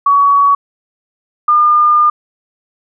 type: tone pair in turn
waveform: sine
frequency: 1128 / 1208.1 Hz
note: C#6 / D6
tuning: +30 / +49 cents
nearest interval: minor second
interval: 119 cents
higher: second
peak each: -6 dBFS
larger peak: neither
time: 0.06-0.55 / 1.48-2.1 s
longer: second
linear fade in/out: 5 ms
effects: none